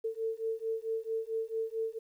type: beating tone pair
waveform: sine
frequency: 445.7 / 450.2 Hz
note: A4 / A4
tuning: +22 / +40 cents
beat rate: 4.5 Hz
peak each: -35 / -35 dBFS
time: 0.04-1.99 s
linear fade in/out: 10 ms
effects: 11-bit